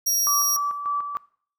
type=tone; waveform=sawtooth; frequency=5660 Hz; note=F8; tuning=22 cents sharp; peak=-17 dBFS; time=0.06-0.57 s; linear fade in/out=10 ms
type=tone with tremolo; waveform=sine; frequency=1156 Hz; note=D6; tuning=28 cents flat; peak=-22 dBFS; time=0.27-1.17 s; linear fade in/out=0 ms; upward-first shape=square; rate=3.4 Hz; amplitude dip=55%
effects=noise-tail reverb RT60 0.5 s tail -21 dB re dry